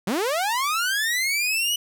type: linear sweep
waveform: sawtooth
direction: up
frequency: 169.1 to 2969 Hz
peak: -18 dBFS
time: 0.07-1.76 s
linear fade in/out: 5 ms
effects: none